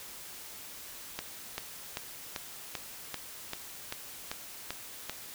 click train, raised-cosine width 0.2 ms, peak -17 dBFS, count 11, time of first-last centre 1.19-5.096 s, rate 2.56 Hz, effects white hiss -46 dBFS RMS until 5.34 s

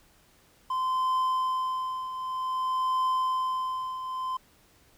triangle tone with tremolo, 1032 Hz, C6, 24 cents flat, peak -21 dBFS, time 0.7-4.37 s, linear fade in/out 5 ms, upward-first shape triangle, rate 0.53 Hz, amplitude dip 70%, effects pink hiss -61 dBFS RMS until 4.97 s

